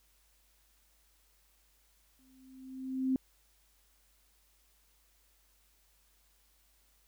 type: tone with exponential growth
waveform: sine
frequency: 261.6 Hz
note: C4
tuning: in tune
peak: -25 dBFS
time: 2.19-3.16 s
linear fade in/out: 1 ms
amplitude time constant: 210 ms
effects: added 50 Hz sine -70 dBFS peak until 7.07 s + white hiss -70 dBFS RMS until 7.07 s